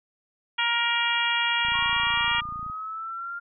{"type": "harmonic tone", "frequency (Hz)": 470.6, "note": "A#4", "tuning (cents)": 16, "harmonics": [2, 3, 4, 5, 6, 7], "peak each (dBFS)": [-29, -29, -29, -29, -29, -29], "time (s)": [0.58, 2.41], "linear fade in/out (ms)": 10}
{"type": "click train", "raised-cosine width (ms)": 5, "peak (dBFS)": -31, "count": 31, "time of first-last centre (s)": [1.65, 2.699], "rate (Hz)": 28.6}
{"type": "exponential sweep", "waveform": "sine", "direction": "up", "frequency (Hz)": [1087, 1403], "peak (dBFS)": -31, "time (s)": [1.73, 3.4], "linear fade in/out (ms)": 20}
{"effects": []}